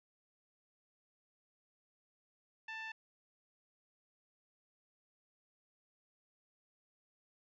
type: tone with low-pass filter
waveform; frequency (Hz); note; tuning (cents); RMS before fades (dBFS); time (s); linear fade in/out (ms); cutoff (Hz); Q
5% pulse; 886; A5; +12; -45; 2.68-2.92; 5; 2200; 3.1
effects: resampled to 16000 Hz

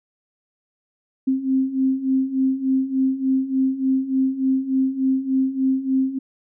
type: beating tone pair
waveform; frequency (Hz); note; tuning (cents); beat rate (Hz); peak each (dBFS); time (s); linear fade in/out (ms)
sine; 262.1 / 265.5; C4 / C4; +3 / +25; 3.4; -23 / -19; 1.27-6.19; 10
effects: none

